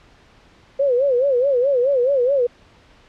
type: tone with vibrato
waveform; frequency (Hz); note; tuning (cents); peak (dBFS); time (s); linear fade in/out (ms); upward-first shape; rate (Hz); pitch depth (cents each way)
sine; 523.3; C5; 0; -14; 0.79-2.47; 10; sine; 4.7; 150
effects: pink hiss -51 dBFS RMS until 3.08 s + low-pass 4000 Hz 12 dB/octave